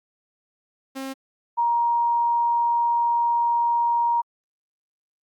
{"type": "tone pair in turn", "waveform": ["sawtooth", "sine"], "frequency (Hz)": [267.7, 942.2], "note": ["C4", "A#5"], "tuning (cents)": [40, 18], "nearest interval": "octave + minor seventh", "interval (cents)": 2178, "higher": "second", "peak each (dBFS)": [-26, -18], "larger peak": "second", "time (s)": [[0.95, 1.14], [1.57, 4.22]], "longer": "second", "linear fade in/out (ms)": 20, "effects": ["Opus 48 kbps"]}